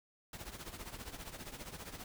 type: noise with tremolo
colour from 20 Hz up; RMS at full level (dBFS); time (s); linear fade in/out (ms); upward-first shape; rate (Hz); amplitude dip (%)
pink; -44; 0.33-2.04; 2; triangle; 15; 80
effects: none